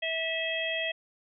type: harmonic tone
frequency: 650 Hz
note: E5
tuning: 24 cents flat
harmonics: 1 / 3 / 4 / 5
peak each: -34 / -34 / -34 / -34 dBFS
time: 0.02-0.92 s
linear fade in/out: 10 ms
effects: none